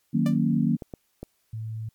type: chord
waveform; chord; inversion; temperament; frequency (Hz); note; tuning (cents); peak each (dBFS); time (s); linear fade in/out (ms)
sine; D# minor seventh; none; equal; 155.56 / 185 / 233.1 / 277.2; D#3 / F#3 / A#3 / C#4; 0 / 0 / 0 / 0; -25 / -26 / -23 / -29; 0.13-0.77; 20
type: tone with exponential decay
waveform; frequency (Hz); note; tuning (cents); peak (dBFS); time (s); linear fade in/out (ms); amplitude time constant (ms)
sawtooth; 590; D5; +8; -25; 0.26-0.38; 2; 25
type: clicks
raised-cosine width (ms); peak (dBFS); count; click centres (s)
2; -22; 3; 0.822 / 0.938 / 1.23
type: tone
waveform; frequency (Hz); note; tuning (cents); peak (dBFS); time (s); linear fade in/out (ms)
sine; 110.8; A2; +13; -30; 1.53-1.89; 5
effects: white hiss -70 dBFS RMS until 1.94 s + MP3 96 kbps

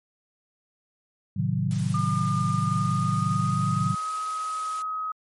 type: chord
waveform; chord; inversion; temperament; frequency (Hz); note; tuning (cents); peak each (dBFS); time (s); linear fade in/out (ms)
sine; A diminished seventh; none; equal with one note detuned; 110 / 133.56 / 155.56 / 185; A2 / C3 / Eb3 / Gb3; 0 / +36 / 0 / 0; -28; 1.36-3.95; 10
type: high-pass noise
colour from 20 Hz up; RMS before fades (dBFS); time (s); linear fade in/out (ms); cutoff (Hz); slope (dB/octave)
white; -42; 1.71-4.82; 0; 440; 24
type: tone with pitch glide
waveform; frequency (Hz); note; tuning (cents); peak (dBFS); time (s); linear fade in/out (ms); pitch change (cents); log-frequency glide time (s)
sine; 1207 to 1267.7; D6 to D#6; +47 to +32; -27; 1.94-5.12; 5; +85; 2.54-4.09
effects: MP3 48 kbps

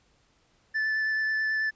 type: tone with vibrato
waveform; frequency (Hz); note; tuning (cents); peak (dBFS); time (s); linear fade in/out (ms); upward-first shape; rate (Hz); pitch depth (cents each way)
triangle; 1751; A6; -9; -23; 0.74-1.71; 20; sine; 9.2; 10
effects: pink hiss -66 dBFS RMS until 1.75 s + resampled to 16000 Hz

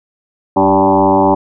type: tone with frequency modulation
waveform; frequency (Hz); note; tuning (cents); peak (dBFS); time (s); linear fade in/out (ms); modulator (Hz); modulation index
sine; 580; D5; -22; -7; 0.56-1.35; 10; 96.4; 4
effects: none

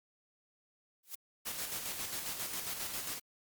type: noise with exponential growth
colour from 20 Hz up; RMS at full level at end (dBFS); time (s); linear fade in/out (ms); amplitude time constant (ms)
blue; -37; 1.03-1.15; 5; 26
type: noise with tremolo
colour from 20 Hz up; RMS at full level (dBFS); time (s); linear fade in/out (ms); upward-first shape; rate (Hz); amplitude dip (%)
white; -38; 1.45-3.2; 20; square; 7.4; 40
effects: Opus 48 kbps

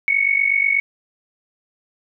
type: tone with amplitude modulation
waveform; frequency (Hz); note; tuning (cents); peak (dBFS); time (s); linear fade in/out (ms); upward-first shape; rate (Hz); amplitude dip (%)
sine; 2217; C#7; 0; -11; 0.08-0.8; 0; sine; 48.2; 80
effects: none

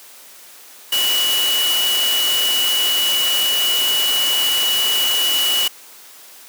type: tone in noise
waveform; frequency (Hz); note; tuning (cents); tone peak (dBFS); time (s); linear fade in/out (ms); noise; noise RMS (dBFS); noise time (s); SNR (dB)
sine; 2939; F#7; -12; -16; 0.92-5.68; 5; white; -22; 0.92-5.68; +3
effects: white hiss -42 dBFS RMS until 6.48 s + high-pass 300 Hz 12 dB/octave

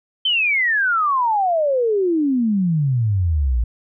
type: exponential sweep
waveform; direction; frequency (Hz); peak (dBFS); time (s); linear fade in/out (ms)
sine; down; 3134 to 55.2; -15; 0.25-3.64; 5
effects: none

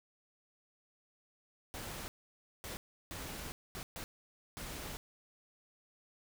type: noise bursts at uneven times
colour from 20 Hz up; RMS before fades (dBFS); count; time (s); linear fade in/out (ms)
pink; -44; 6; 1.74-2.08 / 2.64-2.77 / 3.11-3.52 / 3.75-3.83 / 3.96-4.04 / 4.57-4.97; 0
effects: none

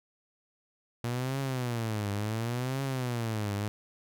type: tone with vibrato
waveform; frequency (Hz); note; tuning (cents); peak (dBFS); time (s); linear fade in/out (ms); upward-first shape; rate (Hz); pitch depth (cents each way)
sawtooth; 117.5; A#2; +14; -26; 1.04-3.68; 0; triangle; 0.7; 280
effects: none

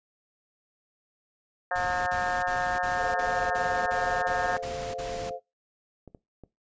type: harmonic tone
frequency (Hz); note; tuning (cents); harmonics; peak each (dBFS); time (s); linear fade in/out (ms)
180; F#3; -47; 3 / 4 / 5 / 6 / 7 / 8 / 9 / 10; -35 / -29 / -34 / -39 / -37 / -40 / -33 / -36; 1.71-4.57; 2
type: noise bursts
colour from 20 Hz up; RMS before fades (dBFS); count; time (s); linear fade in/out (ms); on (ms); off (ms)
pink; -39; 10; 1.75-5.301; 10; 320; 39
type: chord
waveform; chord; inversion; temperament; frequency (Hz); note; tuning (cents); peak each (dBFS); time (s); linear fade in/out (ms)
sine; F major; first; equal; 440 / 523.3 / 698.5; A4 / C5 / F5; 0 / 0 / 0; -39 / -36 / -36; 2.97-5.4; 50
type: clicks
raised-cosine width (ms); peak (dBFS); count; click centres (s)
2; -32; 8; 4.522 / 4.717 / 5.167 / 5.206 / 5.308 / 6.077 / 6.148 / 6.437
effects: noise-tail reverb RT60 0.2 s tail -19 dB re dry + resampled to 16000 Hz

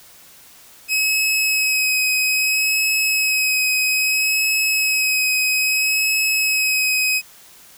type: tone with vibrato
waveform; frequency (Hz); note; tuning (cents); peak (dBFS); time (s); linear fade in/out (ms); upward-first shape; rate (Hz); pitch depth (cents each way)
sawtooth; 2550; D#7; +42; -13; 0.88-7.22; 50; sine; 0.61; 16
effects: white hiss -46 dBFS RMS until 7.77 s

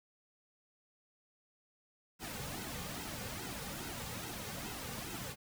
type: noise with flanger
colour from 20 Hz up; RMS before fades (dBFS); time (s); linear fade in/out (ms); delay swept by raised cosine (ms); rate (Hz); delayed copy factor
pink; -43; 2.19-5.36; 50; 1.7 to 3.1; 2.4; -0.7
effects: none

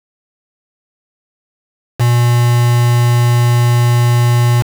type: tone with quantisation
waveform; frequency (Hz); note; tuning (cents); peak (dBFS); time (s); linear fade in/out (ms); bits
triangle; 120; B2; -49; -6; 1.99-4.63; 20; 3
effects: none

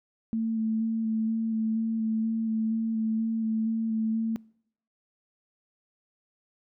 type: tone with vibrato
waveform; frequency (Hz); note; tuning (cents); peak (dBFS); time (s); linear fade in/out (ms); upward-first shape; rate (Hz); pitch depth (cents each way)
sine; 222.8; A3; +22; -25; 0.33-4.36; 0; square; 2.1; 14
effects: noise-tail reverb RT60 0.7 s tail -25 dB re dry

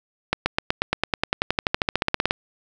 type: accelerating click train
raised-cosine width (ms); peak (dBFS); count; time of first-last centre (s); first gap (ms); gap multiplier
0.3; -3; 24; 0.33-2.309; 130; 0.96
effects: none

